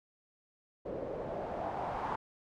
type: noise with low-pass filter sweep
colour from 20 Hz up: white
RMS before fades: -38 dBFS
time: 0.85-2.16 s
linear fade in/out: 10 ms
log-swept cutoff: 470 to 980 Hz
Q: 3
effects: none